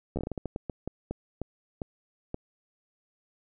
slowing click train, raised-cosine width 2 ms, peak -19 dBFS, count 16, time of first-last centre 0.16-2.344 s, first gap 12 ms, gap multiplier 1.31, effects none

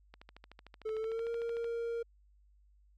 click train, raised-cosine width 0.3 ms, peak -35 dBFS, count 21, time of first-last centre 0.14-1.644 s, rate 13.3 Hz
triangle tone with pitch glide, 436.8 to 465.5 Hz, A4 to A#4, -13 to -2 cents, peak -32 dBFS, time 0.85-2.03 s, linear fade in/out 10 ms, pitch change +111 cents, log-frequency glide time 0.97-1.29 s
effects added 50 Hz sine -62 dBFS peak until 2.97 s

